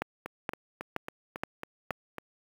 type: two click trains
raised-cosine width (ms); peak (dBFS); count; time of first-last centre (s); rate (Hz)
0.5; -15 / -21; 5 / 8; 0.02-1.907 / 0.26-2.183; 2.12 / 3.64
effects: high-pass 100 Hz 12 dB/octave + 7-bit